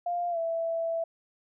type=tone with pitch glide; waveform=sine; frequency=700 to 662.2 Hz; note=F5 to E5; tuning=+4 to +8 cents; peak=-27 dBFS; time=0.06-1.04 s; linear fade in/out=5 ms; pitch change=-96 cents; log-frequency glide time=0.3-0.38 s; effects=none